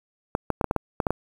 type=clicks; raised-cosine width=1 ms; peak=-8 dBFS; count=9; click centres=0.351 / 0.503 / 0.612 / 0.643 / 0.711 / 0.763 / 1.002 / 1.068 / 1.106 s; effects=7-bit